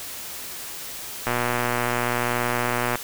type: click train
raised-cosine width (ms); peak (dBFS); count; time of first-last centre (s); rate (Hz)
0.5; -8; 205; 1.27-2.956; 121
effects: white hiss -35 dBFS RMS until 3.03 s